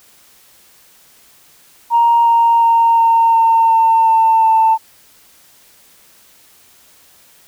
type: tone with pitch steps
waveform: sine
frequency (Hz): 935 / 928.5 / 922.1 / 915.8 / 909.4 / 903.2 / 896.9 / 890.7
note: A#5 / A#5 / A#5 / A#5 / A#5 / A5 / A5 / A5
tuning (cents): +5 / -7 / -19 / -31 / -43 / +45 / +33 / +21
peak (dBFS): -7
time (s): 1.9-4.78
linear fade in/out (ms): 50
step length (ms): 360
effects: tanh soft clip ceiling -3 dBFS + white hiss -48 dBFS RMS until 7.47 s